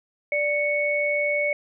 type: tone pair together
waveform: sine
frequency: 587.3 / 2217 Hz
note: D5 / C#7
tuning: 0 / 0 cents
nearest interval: octave + major seventh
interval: 2300 cents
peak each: -24 / -23 dBFS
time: 0.32-1.53 s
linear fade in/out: 2 ms
effects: none